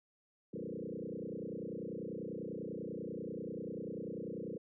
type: tone with frequency modulation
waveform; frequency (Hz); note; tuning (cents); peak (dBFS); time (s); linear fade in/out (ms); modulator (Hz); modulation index
sine; 329.6; E4; 0; -39; 0.53-4.58; 10; 30.2; 5.8
effects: none